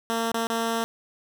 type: tone with dropouts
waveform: 10% pulse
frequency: 228.5 Hz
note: A#3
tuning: 34 cents flat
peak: -16 dBFS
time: 0.1-0.84 s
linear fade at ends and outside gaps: 0 ms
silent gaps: 0.318-0.343 / 0.47-0.5 s
effects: none